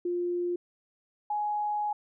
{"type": "tone pair in turn", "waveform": "sine", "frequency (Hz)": [351.6, 836.3], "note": ["F4", "G#5"], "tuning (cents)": [12, 12], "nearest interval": "octave + minor third", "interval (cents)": 1500, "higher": "second", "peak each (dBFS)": -27, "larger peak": "neither", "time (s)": [[0.05, 0.56], [1.3, 1.93]], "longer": "second", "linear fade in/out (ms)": 5, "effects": []}